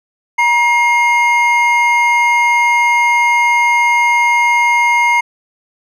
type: tone pair together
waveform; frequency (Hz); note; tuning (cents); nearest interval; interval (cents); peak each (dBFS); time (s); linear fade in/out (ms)
triangle; 950.1 / 2133; A#5 / C7; +33 / +33; octave + major second; 1400; -10; 0.38-5.21; 10
effects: none